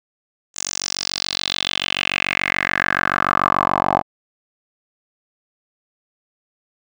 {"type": "tone with band-pass filter sweep", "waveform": "10% pulse", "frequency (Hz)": 46.95, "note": "F#1", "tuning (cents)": 26, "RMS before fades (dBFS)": -21, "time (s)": [0.54, 4.03], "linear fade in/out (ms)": 50, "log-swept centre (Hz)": [6900, 830], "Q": 4.2, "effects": []}